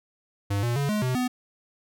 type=tone with pitch steps; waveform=square; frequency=100.5 / 119.5 / 141.4 / 211 / 127.5 / 250.3 Hz; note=G2 / A#2 / C#3 / G#3 / C3 / B3; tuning=+44 / +43 / +35 / +28 / -44 / +23 cents; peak=-24 dBFS; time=0.5-1.28 s; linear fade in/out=10 ms; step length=130 ms; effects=none